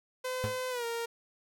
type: tone with pitch glide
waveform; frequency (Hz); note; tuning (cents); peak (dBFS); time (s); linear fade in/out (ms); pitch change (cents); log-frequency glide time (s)
sawtooth; 510 to 465; C5 to A#4; -44 to -4; -29; 0.24-1.06; 10; -160; 0.7-0.85
type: tone with exponential decay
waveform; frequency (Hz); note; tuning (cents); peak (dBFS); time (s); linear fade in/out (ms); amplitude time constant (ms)
35% pulse; 107.8; A2; -35; -26; 0.44-0.61; 0; 35
effects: none